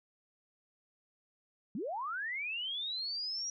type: linear sweep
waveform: sine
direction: up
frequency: 171.5 to 5760 Hz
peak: -35 dBFS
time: 1.75-3.5 s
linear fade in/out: 2 ms
effects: none